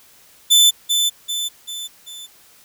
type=tone with echo; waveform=sawtooth; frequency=3520 Hz; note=A7; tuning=in tune; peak=-6 dBFS; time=0.5-0.71 s; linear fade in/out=20 ms; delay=390 ms; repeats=4; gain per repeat=-6 dB; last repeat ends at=2.27 s; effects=white hiss -50 dBFS RMS until 2.64 s